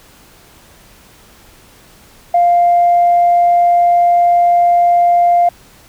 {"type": "tone", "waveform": "sine", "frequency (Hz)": 698.5, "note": "F5", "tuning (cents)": 0, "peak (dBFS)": -6, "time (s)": [2.34, 5.49], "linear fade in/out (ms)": 5, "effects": ["tanh soft clip ceiling -3 dBFS", "pink hiss -44 dBFS RMS until 5.88 s"]}